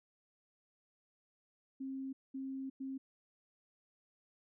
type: tone bursts at uneven times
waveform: sine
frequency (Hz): 267.3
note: C4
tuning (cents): +37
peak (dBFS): -39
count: 3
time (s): 1.8-2.13 / 2.34-2.7 / 2.8-2.98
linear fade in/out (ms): 10
effects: none